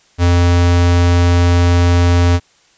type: tone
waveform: square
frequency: 87.31 Hz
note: F2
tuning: in tune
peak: -9 dBFS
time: 0.18-2.4 s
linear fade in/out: 50 ms
effects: white hiss -52 dBFS RMS until 2.77 s + resampled to 16000 Hz